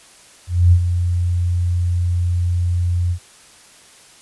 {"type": "tone with ADSR envelope", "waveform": "sine", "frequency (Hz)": 88, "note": "F2", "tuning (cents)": 14, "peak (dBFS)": -6, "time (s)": [0.47, 3.19], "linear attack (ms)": 250, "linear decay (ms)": 73, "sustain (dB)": -9, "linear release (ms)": 80, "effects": ["white hiss -46 dBFS RMS until 4.21 s", "resampled to 24000 Hz"]}